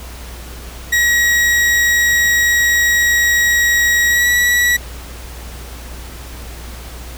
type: tone with pitch glide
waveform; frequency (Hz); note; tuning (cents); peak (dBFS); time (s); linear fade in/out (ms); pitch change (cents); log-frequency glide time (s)
40% pulse; 1906 to 1934.8; A#6 to B6; +38 to -36; -10; 0.92-4.77; 10; +26; 4.09-4.29
effects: added 60 Hz sine -30 dBFS peak until 7.17 s + pink hiss -35 dBFS RMS until 7.17 s